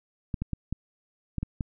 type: clicks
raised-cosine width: 5 ms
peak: -17 dBFS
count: 7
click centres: 0.342 / 0.42 / 0.533 / 0.726 / 1.383 / 1.43 / 1.608 s
effects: none